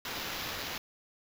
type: noise with sample-and-hold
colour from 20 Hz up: violet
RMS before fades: -38 dBFS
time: 0.05-0.78 s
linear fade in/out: 2 ms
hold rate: 8820 Hz
effects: none